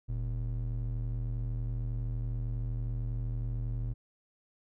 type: ring-modulated tone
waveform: triangle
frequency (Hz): 80.9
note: E2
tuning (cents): -32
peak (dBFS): -26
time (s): 0.08-3.94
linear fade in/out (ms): 20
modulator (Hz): 36.3
effects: none